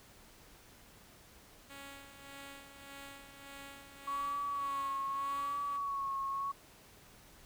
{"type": "tone with tremolo", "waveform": "5% pulse", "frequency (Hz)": 277.9, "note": "C#4", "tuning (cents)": 4, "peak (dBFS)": -36, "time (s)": [1.69, 5.78], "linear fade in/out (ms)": 20, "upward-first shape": "sine", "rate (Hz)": 1.7, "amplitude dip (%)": 60}
{"type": "tone with vibrato", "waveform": "sine", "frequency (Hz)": 1116, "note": "C#6", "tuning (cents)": 11, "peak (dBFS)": -34, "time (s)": [4.07, 6.52], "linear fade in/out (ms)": 10, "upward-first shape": "sine", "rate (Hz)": 0.82, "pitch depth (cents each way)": 41}
{"effects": ["pink hiss -59 dBFS RMS until 7.45 s"]}